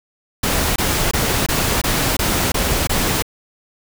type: noise bursts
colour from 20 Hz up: pink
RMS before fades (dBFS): -18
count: 8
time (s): 0.43-3.224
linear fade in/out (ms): 5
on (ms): 330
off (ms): 22
effects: none

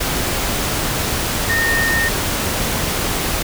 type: tone in noise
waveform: sine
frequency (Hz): 1836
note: A#6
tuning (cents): -27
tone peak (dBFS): -16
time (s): 1.49-2.09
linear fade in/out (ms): 10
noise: pink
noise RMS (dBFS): -20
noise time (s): 0-3.43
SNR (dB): +1
effects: none

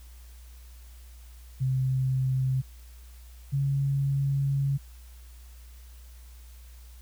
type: tone pair in turn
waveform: sine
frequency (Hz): 130.81 / 138.59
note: C3 / C#3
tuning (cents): 0 / 0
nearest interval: minor second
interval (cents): 100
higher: second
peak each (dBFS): -23 / -23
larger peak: neither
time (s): 1.6-2.62 / 3.52-4.78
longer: second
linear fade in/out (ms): 20
effects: added 60 Hz sine -45 dBFS peak until 7.01 s + white hiss -58 dBFS RMS until 7.01 s

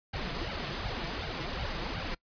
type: noise with flanger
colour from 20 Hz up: pink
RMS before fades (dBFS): -35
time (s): 0.13-2.15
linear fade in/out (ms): 10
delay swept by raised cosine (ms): 1.3 to 6.1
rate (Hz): 2.7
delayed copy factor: +0.75
effects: noise-tail reverb RT60 0.1 s tail -23 dB re dry + resampled to 11025 Hz

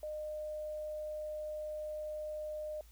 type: tone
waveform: sine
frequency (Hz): 610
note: D#5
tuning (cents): -34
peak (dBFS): -38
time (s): 0.03-2.81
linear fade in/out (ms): 2
effects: added 55 Hz sine -56 dBFS peak until 2.91 s + white hiss -66 dBFS RMS until 2.91 s

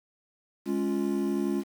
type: chord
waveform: triangle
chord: Db major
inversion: second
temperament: equal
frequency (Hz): 207.7 / 277.2 / 349.2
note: Ab3 / Db4 / F4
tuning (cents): 0 / 0 / 0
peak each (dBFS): -28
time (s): 0.65-1.64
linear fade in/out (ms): 50
effects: 8-bit

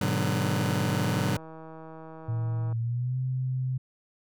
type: chord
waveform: sawtooth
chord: G# half-diminished seventh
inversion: none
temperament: just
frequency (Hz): 103.83 / 124.59 / 149.51 / 186.89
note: G#2 / B2 / D3 / F#3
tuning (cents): 0 / +16 / +31 / +18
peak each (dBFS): -26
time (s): 0.01-1.37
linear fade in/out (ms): 5
type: click train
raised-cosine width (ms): 1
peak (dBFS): -31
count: 370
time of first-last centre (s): 0.42-2.726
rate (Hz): 160
type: tone with pitch glide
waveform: sine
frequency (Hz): 114.3 to 129.04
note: A#2 to C3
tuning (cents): -34 to -24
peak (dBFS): -26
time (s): 2.28-3.78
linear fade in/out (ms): 10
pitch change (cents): +210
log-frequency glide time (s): 2.78-3.17
effects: none

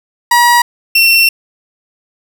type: tone pair in turn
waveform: 30% pulse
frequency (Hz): 959 / 2712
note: A#5 / E7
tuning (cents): +49 / +49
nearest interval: octave + tritone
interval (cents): 1800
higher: second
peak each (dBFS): -3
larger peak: neither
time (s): 0.31-0.62 / 0.95-1.29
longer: second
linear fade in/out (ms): 5
effects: none

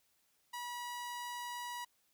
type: tone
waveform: sawtooth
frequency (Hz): 969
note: B5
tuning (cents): -33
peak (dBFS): -37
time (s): 0.53-1.85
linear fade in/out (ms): 10
effects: white hiss -75 dBFS RMS until 2.13 s

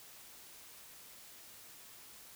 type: silence
effects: white hiss -55 dBFS RMS until 2.35 s

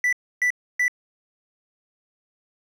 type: tone bursts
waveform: triangle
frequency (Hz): 1975.5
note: B6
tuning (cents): 0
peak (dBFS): -16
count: 3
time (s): 0.04-0.881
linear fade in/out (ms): 2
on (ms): 87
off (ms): 290
effects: none

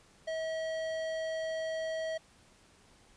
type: tone with tanh clipping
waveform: sine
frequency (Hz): 642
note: E5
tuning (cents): -46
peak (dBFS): -35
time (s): 0.27-2.18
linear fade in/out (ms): 10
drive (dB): 16
effects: pink hiss -62 dBFS RMS until 3.16 s + resampled to 22050 Hz

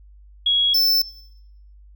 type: tone pair in turn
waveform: sine / square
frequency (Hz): 3322 / 5295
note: G#7 / E8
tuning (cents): 0 / +7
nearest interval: minor sixth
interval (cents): 807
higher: second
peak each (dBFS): -15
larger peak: neither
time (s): 0.46-0.74 / 0.74-1.02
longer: neither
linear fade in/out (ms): 5
effects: noise-tail reverb RT60 0.8 s tail -21 dB re dry + added 50 Hz sine -44 dBFS peak until 1.95 s

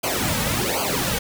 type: noise with flanger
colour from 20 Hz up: pink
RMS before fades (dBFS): -23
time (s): 0.03-1.19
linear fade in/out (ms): 10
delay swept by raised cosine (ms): 0.54 to 2.94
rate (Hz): 1.3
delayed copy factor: -0.9
effects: none

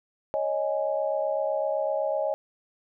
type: chord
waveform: sine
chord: C# suspended second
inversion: none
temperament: equal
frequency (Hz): 554.4 / 622.3 / 830.6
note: C#5 / D#5 / G#5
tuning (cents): 0 / 0 / 0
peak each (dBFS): -28 / -27 / -33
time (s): 0.34-2.34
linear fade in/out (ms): 0
effects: none

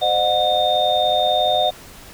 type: tone cluster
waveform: sine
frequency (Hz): 520 / 611 / 728 / 3644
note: C5 / D#5 / F#5 / A#7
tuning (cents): -11 / -32 / -28 / -40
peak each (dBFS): -26 / -20 / -18 / -21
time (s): 0.01-1.71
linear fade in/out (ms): 20
effects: pink hiss -41 dBFS RMS until 2.13 s

